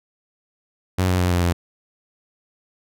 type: tone with pitch steps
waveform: sawtooth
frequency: 92.5 / 91.02 / 89.56 / 88.12 / 86.71 Hz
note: F#2 / F#2 / F2 / F2 / F2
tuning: 0 / -28 / +44 / +16 / -12 cents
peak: -13 dBFS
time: 0.98-1.53 s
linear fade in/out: 10 ms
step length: 110 ms
effects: none